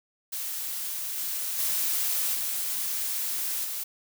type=noise with level steps; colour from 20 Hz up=blue; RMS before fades=-33 / -31 / -27 / -30 / -33 dBFS; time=0.32-3.84 s; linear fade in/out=10 ms; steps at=1.17 / 1.58 / 2.34 / 3.64 s; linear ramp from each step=10 ms; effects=none